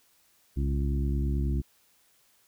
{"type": "harmonic tone with a mistuned harmonic", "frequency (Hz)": 69.3, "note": "C#2", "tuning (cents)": 0, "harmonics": [1, 2, 3, 4, 5], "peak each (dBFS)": [-26, -32, -36, -38, -40], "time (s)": [0.56, 1.62], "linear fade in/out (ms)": 20, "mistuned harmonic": 1, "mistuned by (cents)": -94, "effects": ["white hiss -65 dBFS RMS until 2.47 s"]}